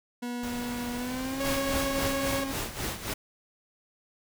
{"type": "tone with pitch glide", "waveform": "40% pulse", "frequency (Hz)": [242.6, 270.7], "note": ["B3", "C#4"], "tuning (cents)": [-31, -41], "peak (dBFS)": -31, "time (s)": [0.22, 2.53], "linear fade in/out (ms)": 10, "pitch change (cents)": 190, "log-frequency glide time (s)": [0.95, 1.39]}
{"type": "noise", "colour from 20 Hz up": "pink", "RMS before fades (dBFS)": -40, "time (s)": [0.43, 2.28], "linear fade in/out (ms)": 5}
{"type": "tone", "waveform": "sawtooth", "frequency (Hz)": 552, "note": "C#5", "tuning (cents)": -7, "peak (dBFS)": -26, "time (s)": [1.4, 2.44], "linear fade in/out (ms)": 5}
{"type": "noise with tremolo", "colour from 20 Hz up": "pink", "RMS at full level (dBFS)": -31, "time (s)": [1.44, 3.14], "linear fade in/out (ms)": 10, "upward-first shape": "sine", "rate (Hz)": 3.7, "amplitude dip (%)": 70}
{"effects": []}